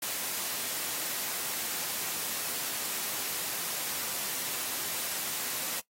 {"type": "high-pass noise", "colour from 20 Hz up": "white", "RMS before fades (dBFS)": -34, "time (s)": [0.02, 5.8], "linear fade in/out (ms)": 5, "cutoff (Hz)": 150, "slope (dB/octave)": 12, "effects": ["noise-tail reverb RT60 0.1 s tail -17 dB re dry", "AAC 48 kbps"]}